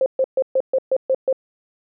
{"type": "tone bursts", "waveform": "sine", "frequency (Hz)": 527, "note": "C5", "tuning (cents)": 12, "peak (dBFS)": -14, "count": 8, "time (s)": [0.01, 1.328], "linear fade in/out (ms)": 2, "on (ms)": 51, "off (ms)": 130, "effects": []}